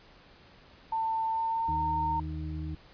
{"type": "tone with pitch glide", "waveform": "sine", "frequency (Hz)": [895, 917], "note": ["A5", "A#5"], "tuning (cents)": [29, -29], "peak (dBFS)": -27, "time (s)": [0.92, 2.2], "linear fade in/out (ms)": 5, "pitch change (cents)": 42, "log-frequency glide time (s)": [1.3, 1.81]}
{"type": "harmonic tone", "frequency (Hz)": 77.8, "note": "D#2", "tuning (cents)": 0, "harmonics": [1, 2, 4], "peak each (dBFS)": [-35, -38, -41], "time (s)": [1.68, 2.75], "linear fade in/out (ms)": 5}
{"effects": ["pink hiss -56 dBFS RMS until 2.93 s", "resampled to 11025 Hz"]}